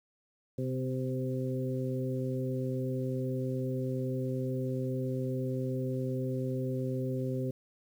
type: harmonic tone with a mistuned harmonic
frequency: 129.8 Hz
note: C3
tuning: 13 cents flat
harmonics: 1 / 2 / 3 / 4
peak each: -33 / -36 / -38 / -39 dBFS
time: 0.58-7.51 s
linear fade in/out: 5 ms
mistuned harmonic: 2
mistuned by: -16 cents
effects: 10-bit